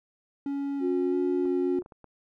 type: tone with vibrato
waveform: triangle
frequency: 277.2 Hz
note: C#4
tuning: in tune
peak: -26 dBFS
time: 0.46-1.79 s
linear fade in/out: 2 ms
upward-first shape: square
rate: 1.5 Hz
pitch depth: 18 cents each way
type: tone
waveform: sine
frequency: 360.8 Hz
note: F#4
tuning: 44 cents flat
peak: -25 dBFS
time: 0.8-1.83 s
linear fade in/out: 50 ms
type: clicks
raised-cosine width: 1 ms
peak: -34 dBFS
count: 5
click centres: 1.455 / 1.821 / 1.861 / 1.922 / 2.043 s
effects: none